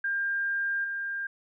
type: tone with level steps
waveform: sine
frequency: 1600 Hz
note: G6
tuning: 35 cents sharp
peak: -26 / -30 dBFS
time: 0.04-1.27 s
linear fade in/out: 5 ms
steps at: 0.84 s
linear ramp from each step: 5 ms
effects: none